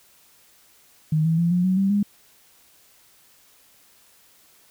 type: tone with pitch steps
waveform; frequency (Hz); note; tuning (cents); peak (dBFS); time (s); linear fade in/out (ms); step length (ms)
sine; 155.56 / 162.73 / 170.23 / 178.07 / 186.28 / 194.86 / 203.8; D#3 / E3 / F3 / F3 / F#3 / G3 / G#3; 0 / -22 / -44 / +34 / +12 / -10 / -32; -17; 1.12-2.03; 5; 130
effects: white hiss -56 dBFS RMS until 4.7 s